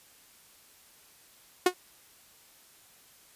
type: tone with exponential decay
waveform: sawtooth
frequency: 362.9 Hz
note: F#4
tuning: 34 cents flat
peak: -13 dBFS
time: 1.66-1.74 s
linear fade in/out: 5 ms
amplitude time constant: 16 ms
effects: white hiss -58 dBFS RMS until 3.35 s + resampled to 32000 Hz